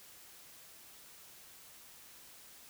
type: silence
effects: white hiss -56 dBFS RMS until 2.69 s